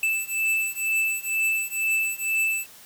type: beating tone pair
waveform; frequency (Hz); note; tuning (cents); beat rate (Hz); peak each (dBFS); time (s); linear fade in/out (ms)
square; 2637 / 2639.1; E7 / E7; 0 / +1; 2.1; -27 / -26; 0.03-2.66; 2
effects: white hiss -48 dBFS RMS until 2.85 s